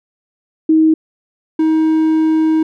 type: tone pair in turn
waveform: sine / triangle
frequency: 316.6 / 316.6 Hz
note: D#4 / D#4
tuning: +30 / +30 cents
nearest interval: unison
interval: 0 cents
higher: neither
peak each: -7 / -8 dBFS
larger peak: first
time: 0.69-0.94 / 1.59-2.63 s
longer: second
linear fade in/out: 5 ms
effects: none